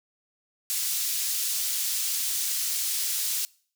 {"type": "high-pass noise", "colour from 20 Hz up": "pink", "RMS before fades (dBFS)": -28, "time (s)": [0.7, 3.45], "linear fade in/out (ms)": 0, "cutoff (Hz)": 5200, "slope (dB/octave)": 12, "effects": ["noise-tail reverb RT60 0.5 s tail -24 dB re dry"]}